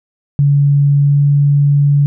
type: tone with pitch glide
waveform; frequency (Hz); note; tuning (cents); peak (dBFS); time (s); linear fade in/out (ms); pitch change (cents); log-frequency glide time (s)
sine; 142.4 to 143.22; C#3 to D3; +47 to -43; -7; 0.39-2.06; 0; +10; 0.98-1.23
effects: none

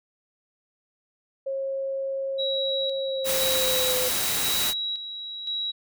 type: tone with pitch glide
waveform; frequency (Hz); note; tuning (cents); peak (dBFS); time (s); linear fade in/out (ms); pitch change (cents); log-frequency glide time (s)
sine; 541 to 507.7; C#5 to B4; -42 to +48; -26; 1.46-4.09; 10; -110; 2.99-3.95
type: tone with tremolo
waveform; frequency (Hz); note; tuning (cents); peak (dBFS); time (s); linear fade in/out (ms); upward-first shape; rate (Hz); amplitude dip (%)
sine; 3874; B7; -34; -26; 2.38-5.72; 20; square; 0.97; 55
type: noise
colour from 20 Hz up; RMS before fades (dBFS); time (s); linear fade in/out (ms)
white; -26; 3.24-4.74; 50
effects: none

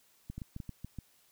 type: clicks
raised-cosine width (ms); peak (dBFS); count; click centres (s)
5; -28; 8; 0.3 / 0.38 / 0.418 / 0.564 / 0.602 / 0.693 / 0.846 / 0.987
effects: white hiss -67 dBFS RMS until 1.31 s

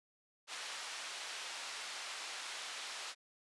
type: band-pass noise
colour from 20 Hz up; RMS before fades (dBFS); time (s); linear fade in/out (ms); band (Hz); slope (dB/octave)
white; -45; 0.47-3.15; 50; 710 to 4900; 12
effects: resampled to 24000 Hz

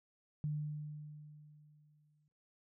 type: tone with exponential decay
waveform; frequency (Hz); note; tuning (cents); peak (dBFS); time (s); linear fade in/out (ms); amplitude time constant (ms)
sine; 150; D3; +37; -33; 0.44-2.28; 0; 400
effects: noise-tail reverb RT60 0.5 s tail -20 dB re dry

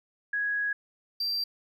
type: tone pair in turn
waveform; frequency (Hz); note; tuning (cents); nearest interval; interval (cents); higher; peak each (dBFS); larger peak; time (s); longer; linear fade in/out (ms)
sine / triangle; 1663 / 4706; G#6 / D8; +2 / +3; octave + tritone; 1801; second; -26; neither; 0.33-0.73 / 1.2-1.44; first; 5
effects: none

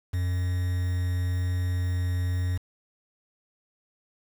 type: tone with quantisation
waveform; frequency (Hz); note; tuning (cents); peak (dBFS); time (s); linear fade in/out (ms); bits
triangle; 89.9; F#2; -49; -22; 0.13-2.58; 10; 7
effects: none

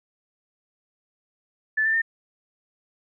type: tone with pitch steps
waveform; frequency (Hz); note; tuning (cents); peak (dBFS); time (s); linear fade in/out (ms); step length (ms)
sine; 1745 / 1779.6 / 1814.9; A6 / A6 / A#6; -15 / +19 / -47; -19; 1.77-2.019; 10; 83
effects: none

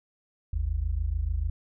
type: tone pair together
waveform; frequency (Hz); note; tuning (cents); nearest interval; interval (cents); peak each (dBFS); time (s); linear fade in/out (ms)
sine; 51.13 / 78; G#1 / D#2; -26 / +5; perfect fifth; 731; -28; 0.53-1.5; 5
effects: none

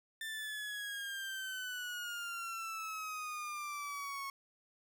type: exponential sweep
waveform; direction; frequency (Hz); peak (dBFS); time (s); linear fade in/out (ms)
30% pulse; down; 1787 to 1095; -37; 0.21-4.3; 2
effects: none

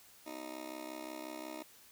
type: tone with amplitude modulation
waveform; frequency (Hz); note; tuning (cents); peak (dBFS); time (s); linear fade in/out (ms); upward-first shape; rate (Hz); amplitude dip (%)
20% pulse; 311.3; D#4; +1; -34; 0.26-1.63; 10; sine; 65.6; 90
effects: white hiss -60 dBFS RMS until 1.91 s

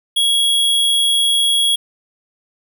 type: tone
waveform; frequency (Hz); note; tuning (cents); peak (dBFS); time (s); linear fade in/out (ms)
square; 3322; G#7; 0; -13; 0.16-1.76; 10
effects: none

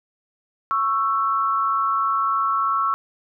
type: tone pair together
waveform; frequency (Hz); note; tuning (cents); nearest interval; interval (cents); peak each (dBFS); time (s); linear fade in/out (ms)
sine; 1106 / 1328.9; C#6 / E6; -4 / +14; minor third; 318; -21; 0.71-2.94; 0
effects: none

